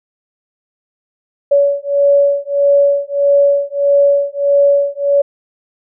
sine beating tone pair, 565 / 566.6 Hz, C#5 / C#5, +33 / +38 cents, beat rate 1.6 Hz, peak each -12 dBFS, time 1.51-5.22 s, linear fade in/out 10 ms, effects none

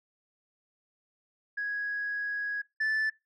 sine tone pair in turn, 1661.2 / 1751.9 Hz, G#6 / A6, 0 / -8 cents, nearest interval minor second, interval 92 cents, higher second, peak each -29 / -23 dBFS, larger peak second, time 1.57-2.62 / 2.8-3.1 s, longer first, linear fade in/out 10 ms, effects noise-tail reverb RT60 0.2 s tail -20 dB re dry + tanh soft clip ceiling -25 dBFS

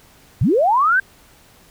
sine linear sweep, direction up, 82.2 to 1602 Hz, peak -12 dBFS, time 0.41-1 s, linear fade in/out 5 ms, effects pink hiss -50 dBFS RMS until 1.7 s

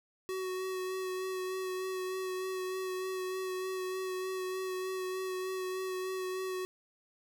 square tone with vibrato, 373.5 Hz, F#4, 16 cents sharp, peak -35 dBFS, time 0.29-6.65 s, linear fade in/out 0 ms, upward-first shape sine, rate 3.3 Hz, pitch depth 17 cents each way, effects none

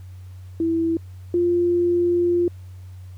sine tone pair in turn, 329.6 / 348.8 Hz, E4 / F4, 0 / -2 cents, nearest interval minor second, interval 98 cents, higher second, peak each -18 / -16 dBFS, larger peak second, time 0.6-0.97 / 1.34-2.48 s, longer second, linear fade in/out 2 ms, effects added 92 Hz sine -36 dBFS peak until 3.17 s + pink hiss -58 dBFS RMS until 3.17 s

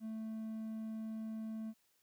triangle tone, 220.5 Hz, A3, 4 cents sharp, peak -38 dBFS, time 0-1.74 s, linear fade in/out 50 ms, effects white hiss -75 dBFS RMS until 2.02 s

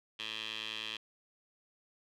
15% pulse tone with band-pass filter, 109.6 Hz, A2, 6 cents flat, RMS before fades -41 dBFS, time 0.19-0.97 s, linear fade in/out 5 ms, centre 3100 Hz, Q 5.2, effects none

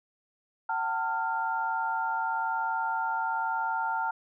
sine tone cluster, 757 / 898 / 1394 Hz, F#5 / A5 / F6, +39 / +35 / -4 cents, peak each -35 / -29 / -32 dBFS, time 0.69-4.11 s, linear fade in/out 5 ms, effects none

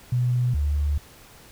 sine tone pair in turn, 123.47 / 72.98 Hz, B2 / D2, 0 / -10 cents, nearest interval major sixth, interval 910 cents, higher first, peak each -19 / -20 dBFS, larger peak first, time 0.12-0.54 / 0.54-0.98 s, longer second, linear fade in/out 5 ms, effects pink hiss -49 dBFS RMS until 1.51 s

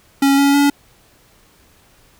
square tone with pitch steps, 276.4 / 280.4 / 284.5 Hz, C#4 / C#4 / C#4, -5 / +20 / +45 cents, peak -11 dBFS, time 0.22-0.7 s, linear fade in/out 5 ms, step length 160 ms, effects pink hiss -52 dBFS RMS until 2.19 s

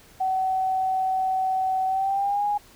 sine tone with pitch glide, 756 to 824.4 Hz, F#5 to G#5, +37 to -13 cents, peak -21 dBFS, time 0.2-2.58 s, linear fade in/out 10 ms, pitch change +150 cents, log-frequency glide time 1.87-2.46 s, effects pink hiss -52 dBFS RMS until 2.75 s

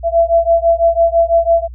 sine beating tone pair, 668 / 674 Hz, E5 / E5, +23 / +38 cents, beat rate 6 Hz, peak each -12 dBFS, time 0.03-1.68 s, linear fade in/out 50 ms, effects added 60 Hz sine -28 dBFS peak until 1.74 s

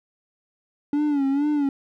triangle tone with vibrato, 284.8 Hz, C#4, 47 cents sharp, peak -17 dBFS, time 0.93-1.69 s, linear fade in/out 2 ms, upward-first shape sine, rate 2.2 Hz, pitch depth 89 cents each way, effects none

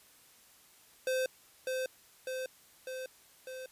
square tone with echo, 517 Hz, C5, 21 cents flat, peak -30 dBFS, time 1.07-1.26 s, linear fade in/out 2 ms, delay 600 ms, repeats 4, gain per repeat -3 dB, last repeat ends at 3.66 s, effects white hiss -61 dBFS RMS until 3.71 s + resampled to 32000 Hz

